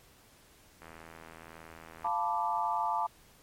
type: click train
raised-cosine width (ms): 0.5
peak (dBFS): -33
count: 103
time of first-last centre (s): 0.82-2.07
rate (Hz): 81.6
type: chord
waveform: sine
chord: B half-diminished seventh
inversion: second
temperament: equal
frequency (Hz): 698.5 / 880 / 987.8 / 1174.7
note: F5 / A5 / B5 / D6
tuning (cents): 0 / 0 / 0 / 0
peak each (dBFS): -36 / -31 / -35 / -35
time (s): 2.04-3.07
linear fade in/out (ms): 10
effects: pink hiss -60 dBFS RMS until 3.42 s + MP3 64 kbps